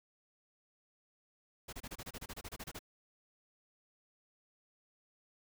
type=noise bursts; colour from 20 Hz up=pink; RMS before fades=-45 dBFS; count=15; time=1.68-2.792 s; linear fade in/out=10 ms; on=48 ms; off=28 ms; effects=none